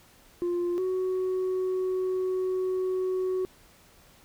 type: tone pair in turn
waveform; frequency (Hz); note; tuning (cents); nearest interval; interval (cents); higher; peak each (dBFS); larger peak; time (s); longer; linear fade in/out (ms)
sine; 350.3 / 371.9; F4 / F#4; +5 / +9; minor second; 104; second; -23; neither; 0.42-0.78 / 0.78-3.45; second; 0
effects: tanh soft clip ceiling -24 dBFS + pink hiss -57 dBFS RMS until 4.24 s